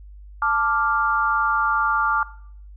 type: chord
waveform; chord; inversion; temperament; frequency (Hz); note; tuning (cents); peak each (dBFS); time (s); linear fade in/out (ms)
sine; D minor; second; equal; 880 / 1174.7 / 1396.9; A5 / D6 / F6; 0 / 0 / 0; -24 / -21 / -22; 0.42-2.23; 2
effects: noise-tail reverb RT60 0.6 s tail -18 dB re dry + added 50 Hz sine -39 dBFS peak until 2.76 s